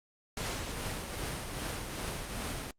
pink noise with tremolo, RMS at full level -35 dBFS, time 0.37-2.71 s, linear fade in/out 2 ms, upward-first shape triangle, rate 2.5 Hz, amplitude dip 45%, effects low-pass 11000 Hz 12 dB/octave + Opus 48 kbps

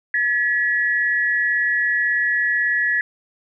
sine tone pair together, 1709 / 1927.2 Hz, G#6 / B6, +49 / -43 cents, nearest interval major second, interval 208 cents, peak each -19 / -20 dBFS, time 0.14-3.01 s, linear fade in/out 2 ms, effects none

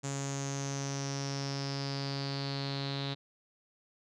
sawtooth tone with low-pass filter sweep, 138.59 Hz, C#3, in tune, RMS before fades -36 dBFS, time 0.03-3.15 s, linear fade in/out 20 ms, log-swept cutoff 7100 to 3900 Hz, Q 8.2, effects none

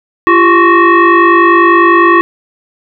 sine tone with frequency modulation, 392 Hz, G4, in tune, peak -3 dBFS, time 0.27-2.21 s, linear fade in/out 0 ms, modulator 734 Hz, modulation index 2, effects none

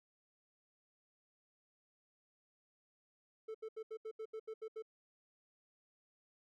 triangle tone bursts, 440 Hz, A4, in tune, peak -40 dBFS, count 10, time 3.48-4.824 s, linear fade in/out 10 ms, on 66 ms, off 76 ms, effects none

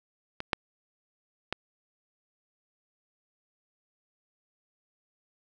clicks, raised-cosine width 0.3 ms, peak -18 / -8 / -13 dBFS, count 3, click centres 0.404 / 0.532 / 1.526 s, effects none

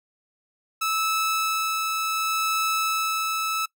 sawtooth tone with tremolo, 1307 Hz, E6, 15 cents flat, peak -18 dBFS, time 0.81-3.66 s, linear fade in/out 10 ms, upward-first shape sine, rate 0.68 Hz, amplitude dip 25%, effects noise-tail reverb RT60 0.1 s tail -21 dB re dry

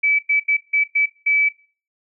sine tone bursts at uneven times, 2300 Hz, D7, 37 cents flat, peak -14 dBFS, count 6, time 0.03-0.19 / 0.29-0.4 / 0.48-0.57 / 0.73-0.84 / 0.95-1.06 / 1.26-1.49 s, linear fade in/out 10 ms, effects noise-tail reverb RT60 0.4 s tail -19 dB re dry

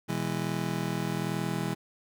30% pulse chord, E major, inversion second, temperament just, 123.61 / 164.81 / 206 Hz, B2 / E3 / G#3, +2 / 0 / -14 cents, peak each -33 / -29 / -32 dBFS, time 0.08-1.75 s, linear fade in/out 20 ms, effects none

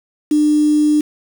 sine tone with quantisation, 300 Hz, D4, 37 cents sharp, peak -10 dBFS, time 0.31-1.01 s, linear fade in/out 5 ms, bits 5, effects none

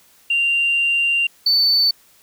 sine tone pair in turn, 2777 / 4515 Hz, F7 / C#8, -10 / +31 cents, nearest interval minor sixth, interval 841 cents, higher second, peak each -14 / -11 dBFS, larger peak second, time 0.3-1.27 / 1.46-1.91 s, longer first, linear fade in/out 5 ms, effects tanh soft clip ceiling -10 dBFS + white hiss -53 dBFS RMS until 2.22 s

